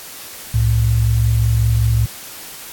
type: tone pair together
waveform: sine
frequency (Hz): 66.08 / 111.4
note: C2 / A2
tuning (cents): +18 / +22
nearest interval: major sixth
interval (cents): 904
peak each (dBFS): -17 / -13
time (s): 0.54-2.06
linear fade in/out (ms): 5
effects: white hiss -34 dBFS RMS until 2.72 s + AAC 64 kbps